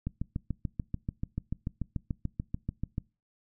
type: click train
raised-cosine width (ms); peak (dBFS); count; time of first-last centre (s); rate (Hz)
5; -19; 21; 0.07-2.981; 6.87
effects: noise-tail reverb RT60 0.3 s tail -24 dB re dry